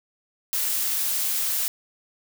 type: noise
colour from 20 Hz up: blue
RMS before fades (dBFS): -25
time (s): 0.53-1.68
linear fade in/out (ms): 0
effects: none

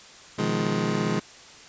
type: chord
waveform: 25% pulse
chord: F half-diminished seventh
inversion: second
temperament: just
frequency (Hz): 125.72 / 157.15 / 174.61 / 209.5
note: Cb3 / Eb3 / F3 / Ab3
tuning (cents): +31 / +18 / 0 / +15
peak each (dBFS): -28 / -26 / -26 / -23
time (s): 0.38-1.2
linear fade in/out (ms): 10
effects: white hiss -47 dBFS RMS until 1.68 s + resampled to 16000 Hz

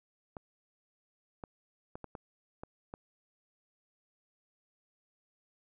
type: clicks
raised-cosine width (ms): 1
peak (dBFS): -28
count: 7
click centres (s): 0.368 / 1.438 / 1.955 / 2.043 / 2.152 / 2.635 / 2.939
effects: none

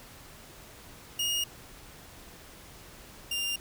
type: tone pair in turn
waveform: sawtooth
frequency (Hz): 2857 / 2798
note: F7 / F7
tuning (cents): +39 / +3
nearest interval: unison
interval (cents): 36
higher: first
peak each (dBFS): -24 / -26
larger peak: first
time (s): 1.19-1.44 / 3.31-3.56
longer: neither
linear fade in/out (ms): 5
effects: pink hiss -50 dBFS RMS until 3.6 s

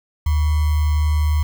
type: tone with sample-and-hold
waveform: sine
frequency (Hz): 75.9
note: D#2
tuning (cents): -42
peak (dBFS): -14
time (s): 0.26-1.43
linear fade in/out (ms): 5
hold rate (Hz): 1050
effects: none

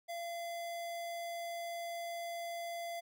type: tone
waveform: square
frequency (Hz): 683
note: F5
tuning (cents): -39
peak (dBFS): -40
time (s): 0.08-3.01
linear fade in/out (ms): 20
effects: none

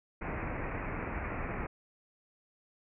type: low-pass noise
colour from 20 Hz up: pink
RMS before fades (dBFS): -37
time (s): 0.21-1.67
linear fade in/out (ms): 10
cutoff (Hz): 2500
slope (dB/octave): 96
effects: none

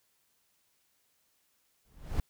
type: noise with exponential growth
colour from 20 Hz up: brown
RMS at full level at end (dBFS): -28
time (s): 1.85-2.2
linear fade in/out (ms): 2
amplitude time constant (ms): 75
effects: white hiss -73 dBFS RMS until 2.29 s

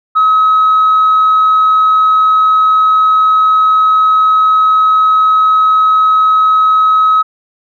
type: tone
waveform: sine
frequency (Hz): 1278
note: D#6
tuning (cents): +46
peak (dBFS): -4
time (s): 0.15-7.23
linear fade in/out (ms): 20
effects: tanh soft clip ceiling -3 dBFS

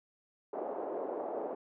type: band-pass noise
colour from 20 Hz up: white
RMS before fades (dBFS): -38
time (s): 0.53-1.55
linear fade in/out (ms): 5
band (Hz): 340 to 680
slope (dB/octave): 24
effects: none

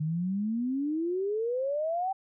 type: exponential sweep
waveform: sine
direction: up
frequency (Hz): 149.6 to 784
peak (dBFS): -27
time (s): 0-2.13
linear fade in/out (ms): 10
effects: none

